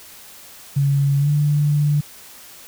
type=tone with pitch glide; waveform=sine; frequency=140 to 147.13 Hz; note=C#3 to D3; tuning=+18 to +4 cents; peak=-14 dBFS; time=0.76-2.01 s; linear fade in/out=10 ms; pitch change=+86 cents; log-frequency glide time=1.19-1.29 s; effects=white hiss -42 dBFS RMS until 2.67 s